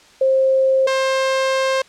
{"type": "tone pair in turn", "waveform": ["sine", "sawtooth"], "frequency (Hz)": [530, 530], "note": ["C5", "C5"], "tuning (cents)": [22, 22], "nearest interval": "unison", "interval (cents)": 0, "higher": "neither", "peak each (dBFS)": -12, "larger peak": "neither", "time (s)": [[0.21, 0.87], [0.87, 1.82]], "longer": "second", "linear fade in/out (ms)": 5, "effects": ["white hiss -48 dBFS RMS until 1.88 s", "low-pass 6000 Hz 12 dB/octave"]}